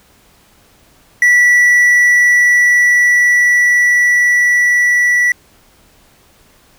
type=tone with level ramp; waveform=triangle; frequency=1954 Hz; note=B6; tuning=19 cents flat; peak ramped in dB=-4 to -7 dBFS; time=1.22-5.32 s; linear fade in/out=2 ms; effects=pink hiss -49 dBFS RMS until 6.78 s